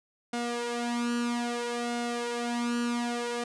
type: tone with flanger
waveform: sawtooth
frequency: 238.8 Hz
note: A#3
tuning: 42 cents sharp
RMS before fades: -31 dBFS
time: 0.33-3.44 s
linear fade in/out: 5 ms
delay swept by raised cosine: 1.4 to 3.5 ms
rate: 0.61 Hz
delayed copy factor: +0.75
effects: resampled to 22050 Hz